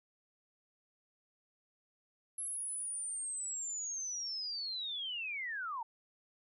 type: linear sweep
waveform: sine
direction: down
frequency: 11060 to 870 Hz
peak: -37 dBFS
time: 2.38-5.83 s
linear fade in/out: 5 ms
effects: none